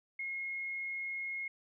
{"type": "tone", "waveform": "sine", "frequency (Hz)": 2157, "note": "C#7", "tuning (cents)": -48, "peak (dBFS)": -36, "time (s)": [0.19, 1.48], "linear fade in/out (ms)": 5, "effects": []}